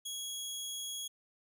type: tone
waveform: 20% pulse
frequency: 3322 Hz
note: G#7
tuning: in tune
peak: -33 dBFS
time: 0.05-1.08 s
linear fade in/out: 10 ms
effects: none